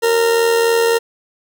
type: tone with amplitude modulation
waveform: 40% pulse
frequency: 461.6 Hz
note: A#4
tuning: 17 cents flat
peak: -9 dBFS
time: 0.02-0.99 s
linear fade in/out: 20 ms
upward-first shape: sine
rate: 83.6 Hz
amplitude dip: 45%
effects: none